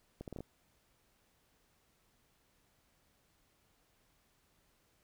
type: accelerating click train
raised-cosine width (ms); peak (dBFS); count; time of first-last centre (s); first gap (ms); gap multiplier
2; -30; 6; 0.21-0.406; 68; 0.72
effects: pink hiss -73 dBFS RMS until 5.03 s